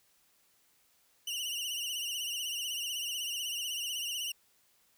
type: tone with vibrato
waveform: sawtooth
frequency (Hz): 2900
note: F#7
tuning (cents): -35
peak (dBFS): -31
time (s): 1.27-4.32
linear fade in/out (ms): 5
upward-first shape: triangle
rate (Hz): 16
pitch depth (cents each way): 100
effects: white hiss -69 dBFS RMS until 4.97 s